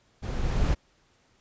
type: noise with level ramp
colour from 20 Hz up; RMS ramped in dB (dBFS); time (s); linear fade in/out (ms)
brown; -31 to -22; 0.22-0.75; 20
effects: pink hiss -65 dBFS RMS until 1.4 s + resampled to 16000 Hz